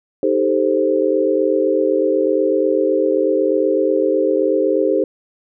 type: chord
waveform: sine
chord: A half-diminished seventh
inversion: second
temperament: equal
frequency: 311.1 / 392 / 440 / 523.3 Hz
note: Eb4 / G4 / A4 / C5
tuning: 0 / 0 / 0 / 0 cents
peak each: -20 / -18 / -20 / -18 dBFS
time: 0.23-5.04 s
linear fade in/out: 2 ms
effects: none